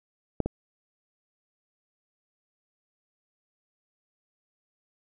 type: clicks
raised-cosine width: 2 ms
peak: -11 / -15 dBFS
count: 2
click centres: 0.403 / 0.46 s
effects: none